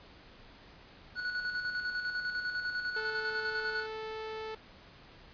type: tone with tremolo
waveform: square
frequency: 1472 Hz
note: F#6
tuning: 9 cents flat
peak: -32 dBFS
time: 1.15-3.87 s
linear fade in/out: 50 ms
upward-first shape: square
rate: 10 Hz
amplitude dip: 45%
type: tone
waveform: sawtooth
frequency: 438.3 Hz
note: A4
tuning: 7 cents flat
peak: -34 dBFS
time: 2.96-4.55 s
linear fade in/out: 5 ms
effects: pink hiss -55 dBFS RMS until 5.33 s + resampled to 11025 Hz